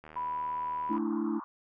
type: click train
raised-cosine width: 0.5 ms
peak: -33 dBFS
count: 74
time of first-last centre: 0.04-0.98 s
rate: 77.7 Hz
type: tone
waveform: sine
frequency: 987.8 Hz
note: B5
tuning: in tune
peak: -31 dBFS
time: 0.16-0.97 s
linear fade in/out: 5 ms
type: chord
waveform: sine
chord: A suspended fourth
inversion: none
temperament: equal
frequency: 220 / 293.7 / 329.6 Hz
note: A3 / D4 / E4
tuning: 0 / 0 / 0 cents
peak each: -33 / -34 / -32 dBFS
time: 0.89-1.4 s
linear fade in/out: 20 ms
type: band-pass noise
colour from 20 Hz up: pink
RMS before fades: -45 dBFS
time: 0.93-1.44 s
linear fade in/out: 0 ms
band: 890 to 1200 Hz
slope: 48 dB/octave
effects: none